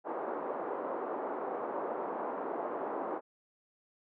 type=band-pass noise; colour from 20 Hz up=pink; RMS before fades=-37 dBFS; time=0.04-3.21 s; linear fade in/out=50 ms; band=330 to 1100 Hz; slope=24 dB/octave; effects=none